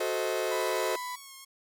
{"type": "chord", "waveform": "40% pulse", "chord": "F# diminished seventh", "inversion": "none", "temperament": "equal with one note detuned", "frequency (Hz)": [370, 440, 523.3, 632.8], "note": ["F#4", "A4", "C5", "Eb5"], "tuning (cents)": [0, 0, 0, 29], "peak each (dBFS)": -33, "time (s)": [0, 0.96], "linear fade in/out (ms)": 5}
{"type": "tone", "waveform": "35% pulse", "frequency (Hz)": 994, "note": "B5", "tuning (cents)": 11, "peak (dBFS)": -33, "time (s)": [0.51, 1.16], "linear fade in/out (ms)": 10}
{"type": "tone with vibrato", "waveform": "5% pulse", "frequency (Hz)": 1097, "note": "C#6", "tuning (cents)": -18, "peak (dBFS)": -34, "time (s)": [0.6, 1.45], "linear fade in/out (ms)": 10, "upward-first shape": "triangle", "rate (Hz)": 2.3, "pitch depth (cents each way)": 43}
{"effects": []}